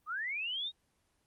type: linear sweep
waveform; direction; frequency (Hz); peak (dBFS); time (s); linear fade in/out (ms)
sine; up; 1167 to 3797; -34; 0.06-0.72; 50
effects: pink hiss -75 dBFS RMS until 1.26 s + Opus 24 kbps